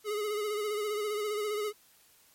square tone with vibrato, 420 Hz, G#4, 19 cents sharp, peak -31 dBFS, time 0.04-1.73 s, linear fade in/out 50 ms, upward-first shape sine, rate 15 Hz, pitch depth 44 cents each way, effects white hiss -62 dBFS RMS until 2.34 s + MP3 64 kbps

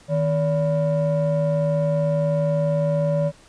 triangle ring-modulated tone, 207.9 Hz, G#3, 2 cents sharp, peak -13 dBFS, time 0.08-3.32 s, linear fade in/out 50 ms, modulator 365 Hz, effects pink hiss -51 dBFS RMS until 3.48 s + resampled to 22050 Hz

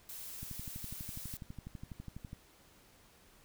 blue noise, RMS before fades -46 dBFS, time 0.09-1.37 s, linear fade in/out 2 ms
click train, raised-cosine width 5 ms, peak -32 dBFS, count 24, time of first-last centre 0.43-2.331 s, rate 12.1 Hz
effects pink hiss -63 dBFS RMS until 3.44 s

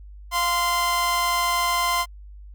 sawtooth tone pair together, 698.5 / 1037.8 Hz, F5 / C6, 0 / -14 cents, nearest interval perfect fifth, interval 686 cents, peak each -24 / -17 dBFS, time 0.31-2.06 s, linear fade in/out 50 ms, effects added 50 Hz sine -39 dBFS peak until 2.54 s + Opus 48 kbps

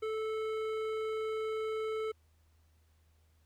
sine tone with hard clipping, 437.4 Hz, A4, 10 cents flat, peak -35 dBFS, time 0.02-2.12 s, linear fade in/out 10 ms, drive 12 dB, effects added 79 Hz sine -65 dBFS peak until 3.45 s + pink hiss -75 dBFS RMS until 3.45 s

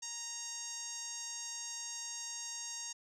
5% pulse tone with low-pass filter, 932 Hz, A#5, 1 cent flat, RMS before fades -43 dBFS, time 0.02-2.93 s, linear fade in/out 10 ms, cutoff 6600 Hz, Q 5.3, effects none

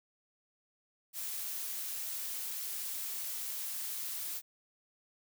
blue noise, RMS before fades -39 dBFS, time 1.13-4.42 s, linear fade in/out 50 ms, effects none

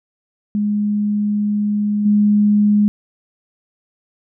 sine tone with level steps, 207.7 Hz, G#3, in tune, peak -15 / -10 dBFS, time 0.55-2.88 s, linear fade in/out 0 ms, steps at 2.05 s, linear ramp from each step 10 ms, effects none

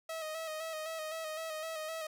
sawtooth tone with vibrato, 635 Hz, D#5, 35 cents sharp, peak -34 dBFS, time 0.09-2.07 s, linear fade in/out 5 ms, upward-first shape square, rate 3.9 Hz, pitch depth 34 cents each way, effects none

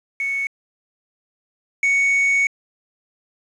sine / triangle tone pair in turn, 2217 / 2226 Hz, C#7 / C#7, 0 / +7 cents, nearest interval unison, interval 7 cents, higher second, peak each -20 / -13 dBFS, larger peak second, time 0.2-0.47 / 1.83-2.47 s, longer second, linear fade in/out 2 ms, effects resampled to 22050 Hz + 7-bit

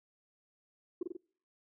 sine tone with echo, 353.6 Hz, F4, 22 cents sharp, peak -30 dBFS, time 1.01-1.03 s, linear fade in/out 5 ms, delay 46 ms, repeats 3, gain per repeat -3 dB, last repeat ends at 1.168 s, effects noise-tail reverb RT60 0.5 s tail -25 dB re dry + tanh soft clip ceiling -28 dBFS

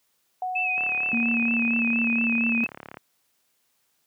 sine tone with exponential decay, 738 Hz, F#5, 5 cents flat, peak -25 dBFS, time 0.42-2.26 s, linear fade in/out 2 ms, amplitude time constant 400 ms
sine tone with vibrato, 2574 Hz, E7, 42 cents flat, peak -23 dBFS, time 0.55-2.67 s, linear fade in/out 10 ms, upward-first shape sine, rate 4.3 Hz, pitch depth 57 cents each way
click train, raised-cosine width 0.5 ms, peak -23 dBFS, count 79, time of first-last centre 0.78-2.971 s, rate 35.6 Hz
sine tone with pitch glide, 233.1 to 231.6 Hz, A#3 to A#3, 0 to -11 cents, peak -23 dBFS, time 1.13-2.64 s, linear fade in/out 0 ms, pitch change -11 cents, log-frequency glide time 1.42-2.32 s
effects white hiss -70 dBFS RMS until 4.06 s + high-pass 100 Hz 12 dB/octave

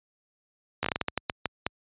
slowing click train, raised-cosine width 0.3 ms, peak -10 dBFS, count 12, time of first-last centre 0.83-1.665 s, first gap 14 ms, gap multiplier 1.31, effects high-pass 60 Hz 12 dB/octave + resampled to 8000 Hz

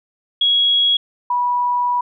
sine tone pair in turn, 3322 / 976.9 Hz, G#7 / B5, 0 / -19 cents, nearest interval octave + major sixth, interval 2119 cents, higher first, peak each -12 / -15 dBFS, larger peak first, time 0.41-0.97 / 1.3-2.01 s, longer second, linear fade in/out 5 ms, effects none

